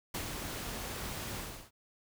pink noise with ADSR envelope, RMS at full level -36 dBFS, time 0.14-1.71 s, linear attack 8 ms, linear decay 91 ms, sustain -4 dB, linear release 330 ms, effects none

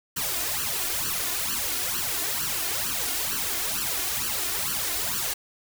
white noise with flanger, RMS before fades -28 dBFS, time 0.16-5.34 s, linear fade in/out 10 ms, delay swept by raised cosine 0.67 to 2.87 ms, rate 2.2 Hz, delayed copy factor +0.95, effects none

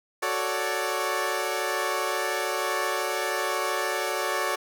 15% pulse chord, D major seventh, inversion first, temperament equal, 370 / 440 / 554.4 / 587.3 Hz, F#4 / A4 / C#5 / D5, 0 / 0 / 0 / 0 cents, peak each -25 dBFS, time 0.22-4.56 s, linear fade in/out 10 ms, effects none

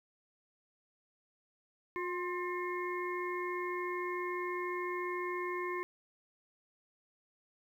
harmonic tone with a mistuned harmonic, 358.6 Hz, F4, 46 cents sharp, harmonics 1 / 3 / 5 / 6, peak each -37 / -39 / -45 / -43 dBFS, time 1.96-5.83 s, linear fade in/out 0 ms, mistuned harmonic 3, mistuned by -38 cents, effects 11-bit

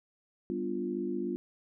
sine chord, G dominant seventh, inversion none, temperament equal, 196 / 246.9 / 293.7 / 349.2 Hz, G3 / B3 / D4 / F4, 0 / 0 / 0 / 0 cents, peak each -38 / -37 / -39 / -34 dBFS, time 0.5-1.36 s, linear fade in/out 0 ms, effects none

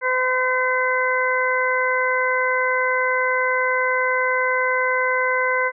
harmonic tone, 510 Hz, C5, 44 cents flat, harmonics 1 / 2 / 3 / 4, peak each -23 / -23 / -23 / -23 dBFS, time 0.01-5.72 s, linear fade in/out 50 ms, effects none

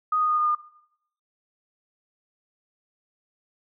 sine tone with pitch steps, 1244.5 / 1236.6 / 1228.8 / 1221 / 1213.3 Hz, D#6 / D#6 / D#6 / D#6 / D#6, 0 / -11 / -22 / -33 / -44 cents, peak -20 dBFS, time 0.12-0.55 s, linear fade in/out 5 ms, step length 86 ms, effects noise-tail reverb RT60 0.7 s tail -17 dB re dry

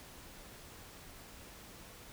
silence, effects pink hiss -53 dBFS RMS until 2.12 s

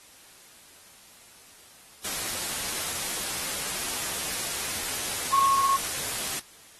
sine tone in noise, 1094 Hz, C#6, 23 cents flat, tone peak -19 dBFS, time 5.32-5.77 s, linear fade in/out 10 ms, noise white, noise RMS -31 dBFS, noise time 2.04-6.4 s, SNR +9 dB, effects white hiss -52 dBFS RMS until 6.79 s + AAC 32 kbps

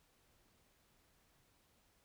silence, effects pink hiss -73 dBFS RMS until 2.04 s

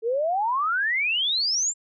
sine exponential sweep, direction up, 434.2 to 7550 Hz, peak -21 dBFS, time 0.02-1.74 s, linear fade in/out 50 ms, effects none

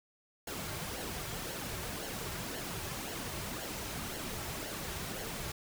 pink noise with flanger, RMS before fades -40 dBFS, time 0.47-5.52 s, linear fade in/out 5 ms, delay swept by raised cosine 0.81 to 4.11 ms, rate 1.9 Hz, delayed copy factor -0.55, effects none

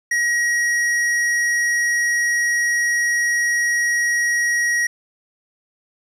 square tone, 1900 Hz, A#6, 33 cents sharp, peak -17 dBFS, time 0.11-4.87 s, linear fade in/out 5 ms, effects low-pass 9000 Hz 12 dB/octave + 9-bit

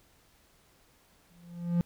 triangle tone with exponential growth, 172.7 Hz, F3, 19 cents flat, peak -19 dBFS, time 1.3-1.81 s, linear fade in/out 0 ms, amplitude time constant 110 ms, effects pink hiss -64 dBFS RMS until 1.85 s

